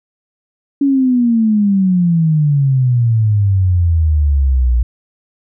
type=exponential sweep; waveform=sine; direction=down; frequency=283.6 to 58.27 Hz; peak=-9 dBFS; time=0.81-4.83 s; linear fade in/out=5 ms; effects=none